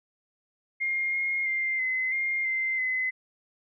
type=tone with pitch steps; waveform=sine; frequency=2126 / 2142 / 2099 / 2044 / 2119 / 2080 / 2034 Hz; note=C7 / C7 / C7 / C7 / C7 / C7 / C7; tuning=+27 / +40 / +5 / -41 / +21 / -11 / -50 cents; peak=-25 dBFS; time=0.8-3.11 s; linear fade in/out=20 ms; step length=330 ms; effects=none